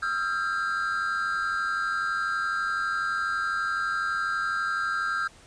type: tone cluster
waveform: triangle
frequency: 1275 / 1367 / 1596 Hz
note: D#6 / F6 / G6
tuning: +42 / -37 / +31 cents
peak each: -32 / -27 / -27 dBFS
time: 0.02-5.28 s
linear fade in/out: 10 ms
effects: pink hiss -53 dBFS RMS until 5.46 s + resampled to 22050 Hz